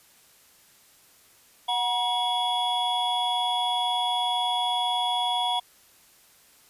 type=tone cluster; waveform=triangle; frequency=734 / 956 / 3368 Hz; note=F#5 / A#5 / G#7; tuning=-14 / +43 / +24 cents; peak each=-26 dBFS; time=1.68-5.6 s; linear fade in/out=10 ms; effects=white hiss -57 dBFS RMS until 6.69 s + resampled to 32000 Hz